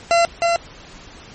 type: tone with echo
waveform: 40% pulse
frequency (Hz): 681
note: F5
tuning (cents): -44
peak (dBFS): -11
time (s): 0.11-0.25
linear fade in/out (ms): 0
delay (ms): 310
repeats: 1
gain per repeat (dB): -3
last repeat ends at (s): 0.56
effects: pink hiss -41 dBFS RMS until 1.34 s + MP3 32 kbps